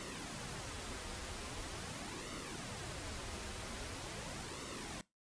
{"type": "noise with flanger", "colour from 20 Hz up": "pink", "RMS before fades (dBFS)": -45, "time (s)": [0, 5.01], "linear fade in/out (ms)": 0, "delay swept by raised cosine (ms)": [1.2, 7.1], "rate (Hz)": 0.43, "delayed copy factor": -0.55, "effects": ["noise-tail reverb RT60 0.2 s tail -20 dB re dry", "resampled to 22050 Hz"]}